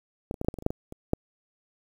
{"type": "clicks", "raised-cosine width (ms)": 2, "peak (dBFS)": [-16, -25, -16, -22, -8, -26, -23, -28, -9, -18, -26, -9], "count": 12, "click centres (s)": [0.311, 0.342, 0.414, 0.447, 0.485, 0.541, 0.587, 0.624, 0.664, 0.705, 0.924, 1.134], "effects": ["8-bit"]}